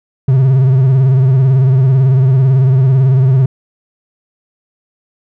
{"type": "tone with vibrato", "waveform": "triangle", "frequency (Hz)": 131.7, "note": "C3", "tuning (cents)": 12, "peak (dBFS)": -4, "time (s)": [0.28, 3.46], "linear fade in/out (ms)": 5, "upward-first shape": "sine", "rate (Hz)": 18, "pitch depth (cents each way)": 79, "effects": []}